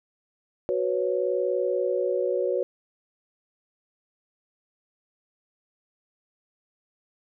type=chord; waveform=sine; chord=F# suspended fourth; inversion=none; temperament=equal; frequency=370 / 493.9 / 554.4 Hz; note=F#4 / B4 / C#5; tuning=0 / 0 / 0 cents; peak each=-27 dBFS; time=0.69-2.63 s; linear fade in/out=0 ms; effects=none